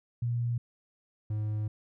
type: tone pair in turn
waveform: sine / triangle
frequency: 119.3 / 106.66 Hz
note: A#2 / G#2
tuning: +41 / +47 cents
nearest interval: major second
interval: 194 cents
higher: first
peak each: -27 dBFS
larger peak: neither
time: 0.22-0.58 / 1.3-1.68 s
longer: second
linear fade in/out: 5 ms
effects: none